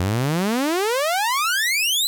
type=exponential sweep; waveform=sawtooth; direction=up; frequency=86.3 to 4100 Hz; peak=-15 dBFS; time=0-2.07 s; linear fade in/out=0 ms; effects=9-bit